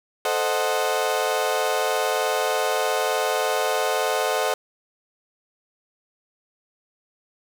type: chord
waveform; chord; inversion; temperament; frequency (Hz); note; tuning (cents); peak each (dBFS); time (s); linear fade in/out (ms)
30% pulse; A diminished seventh; none; equal; 440 / 523.3 / 622.3 / 740; A4 / C5 / Eb5 / Gb5; 0 / 0 / 0 / 0; -24; 0.25-4.54; 2
effects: none